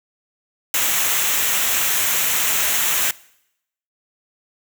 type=noise with comb filter; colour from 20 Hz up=white; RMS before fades=-19 dBFS; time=0.74-3.11 s; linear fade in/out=2 ms; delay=0.21 ms; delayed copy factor=-0.55; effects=noise-tail reverb RT60 0.8 s tail -22 dB re dry